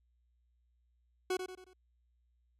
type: tone with echo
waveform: 40% pulse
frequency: 370 Hz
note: F#4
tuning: in tune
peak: -30 dBFS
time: 1.3-1.37 s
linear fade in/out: 5 ms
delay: 91 ms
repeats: 4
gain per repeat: -7 dB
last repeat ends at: 1.734 s
effects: added 60 Hz sine -70 dBFS peak until 2.59 s + low-pass 11000 Hz 12 dB/octave